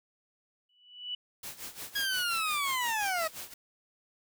sine tone with exponential growth, 2960 Hz, F#7, in tune, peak -31 dBFS, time 0.69-1.15 s, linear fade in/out 5 ms, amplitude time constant 100 ms
white noise with tremolo, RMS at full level -40 dBFS, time 1.43-3.54 s, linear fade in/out 5 ms, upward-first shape sine, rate 5.7 Hz, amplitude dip 80%
20% pulse linear sweep, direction down, 1661.2 to 622.3 Hz, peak -24 dBFS, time 1.95-3.28 s, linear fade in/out 10 ms
effects none

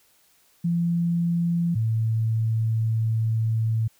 sine tone pair in turn, 170.8 / 111.91 Hz, F3 / A2, -38 / +30 cents, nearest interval perfect fifth, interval 732 cents, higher first, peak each -20 dBFS, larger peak neither, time 0.64-1.75 / 1.75-3.88 s, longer second, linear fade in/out 10 ms, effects white hiss -61 dBFS RMS until 3.99 s

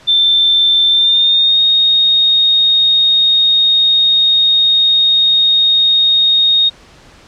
sine tone with pitch glide, 3557 to 3719 Hz, A7 to A#7, +18 to -5 cents, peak -7 dBFS, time 0.07-6.7 s, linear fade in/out 20 ms, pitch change +77 cents, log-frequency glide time 0.9-1.61 s, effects pink hiss -42 dBFS RMS until 7.27 s + low-pass 6000 Hz 12 dB/octave

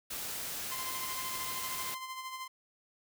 white noise, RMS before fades -39 dBFS, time 0.1-1.95 s, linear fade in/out 10 ms
sawtooth tone with tremolo, 1039 Hz, C6, 12 cents flat, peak -34 dBFS, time 0.71-2.48 s, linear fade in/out 10 ms, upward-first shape sine, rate 13 Hz, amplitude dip 50%
effects none

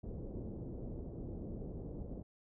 pink low-pass noise, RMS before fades -44 dBFS, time 0.03-2.23 s, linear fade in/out 10 ms, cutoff 490 Hz, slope 24 dB/octave, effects none

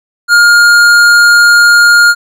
sine tone with tanh clipping, 1416 Hz, F6, 23 cents sharp, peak -4 dBFS, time 0.28-2.15 s, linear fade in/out 50 ms, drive 15 dB, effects none

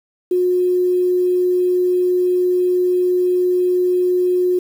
sine tone with quantisation, 361.5 Hz, F#4, 40 cents flat, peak -13 dBFS, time 0.31-4.59 s, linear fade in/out 5 ms, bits 7, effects none

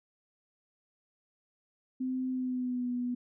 sine tone with pitch glide, 257.6 to 245.7 Hz, C4 to B3, -27 to -9 cents, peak -30 dBFS, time 2-3.15 s, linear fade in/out 10 ms, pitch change -82 cents, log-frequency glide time 2.3-2.9 s, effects none

